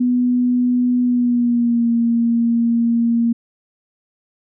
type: tone with pitch glide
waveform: sine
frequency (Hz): 246.9 to 233.2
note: B3 to A#3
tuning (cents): 0 to +1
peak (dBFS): -13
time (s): 0-3.33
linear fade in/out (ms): 10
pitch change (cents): -99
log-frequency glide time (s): 1.02-1.89
effects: none